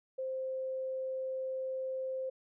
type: tone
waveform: sine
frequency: 523.3 Hz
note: C5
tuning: in tune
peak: -34 dBFS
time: 0.18-2.3 s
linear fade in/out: 10 ms
effects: none